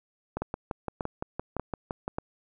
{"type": "two click trains", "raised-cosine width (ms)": 1, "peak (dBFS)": [-17, -16], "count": [11, 4], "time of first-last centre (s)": [[0.37, 2.079], [0.42, 2.185]], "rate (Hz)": [5.85, 1.7], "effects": []}